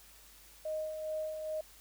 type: tone with tremolo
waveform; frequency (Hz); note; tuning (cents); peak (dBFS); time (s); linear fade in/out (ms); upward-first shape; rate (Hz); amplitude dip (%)
sine; 622.3; D#5; 0; -33; 0.65-1.61; 5; sine; 2.4; 45
effects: added 50 Hz sine -63 dBFS peak until 1.8 s + white hiss -58 dBFS RMS until 1.8 s